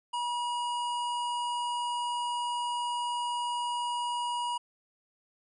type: harmonic tone with a mistuned harmonic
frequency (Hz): 963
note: B5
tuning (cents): -44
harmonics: 1 / 3 / 5 / 7 / 9 / 10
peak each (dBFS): -30 / -38 / -50 / -52 / -48 / -55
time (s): 0.13-4.58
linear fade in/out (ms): 10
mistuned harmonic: 7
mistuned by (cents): +56
effects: none

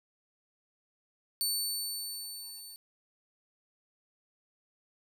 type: tone with level ramp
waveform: 20% pulse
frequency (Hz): 4500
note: C#8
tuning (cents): +25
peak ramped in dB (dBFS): -22 to -40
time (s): 1.41-2.76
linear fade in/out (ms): 0
effects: 10-bit

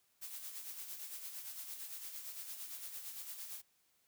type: noise with tremolo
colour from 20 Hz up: blue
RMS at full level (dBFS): -45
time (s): 0.21-3.62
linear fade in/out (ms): 20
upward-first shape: sine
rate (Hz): 8.8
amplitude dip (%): 50
effects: white hiss -75 dBFS RMS until 4.07 s

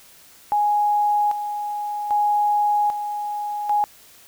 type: tone with tremolo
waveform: sine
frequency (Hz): 830.6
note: G#5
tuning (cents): 0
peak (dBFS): -16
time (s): 0.52-3.84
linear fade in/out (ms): 0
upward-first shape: square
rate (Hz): 0.63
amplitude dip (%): 60
effects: white hiss -49 dBFS RMS until 4.27 s

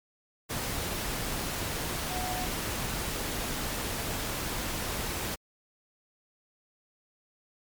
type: tone in noise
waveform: sine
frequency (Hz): 733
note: F#5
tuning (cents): -16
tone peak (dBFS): -35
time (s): 2.1-2.47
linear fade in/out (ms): 20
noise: pink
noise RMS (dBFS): -33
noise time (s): 0.49-5.36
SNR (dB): -5
effects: MP3 96 kbps

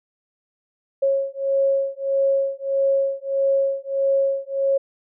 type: beating tone pair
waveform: sine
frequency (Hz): 546 / 547.6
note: C#5 / C#5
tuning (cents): -26 / -21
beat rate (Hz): 1.6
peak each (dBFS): -21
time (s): 1.02-4.78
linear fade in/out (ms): 10
effects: none

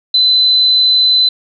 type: tone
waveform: sine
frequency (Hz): 4027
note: B7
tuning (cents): +33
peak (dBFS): -7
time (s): 0.14-1.29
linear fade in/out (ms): 5
effects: none

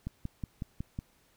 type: click train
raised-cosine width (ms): 5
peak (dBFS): -23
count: 6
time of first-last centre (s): 0.07-0.989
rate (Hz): 5.44
effects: pink hiss -67 dBFS RMS until 1.36 s

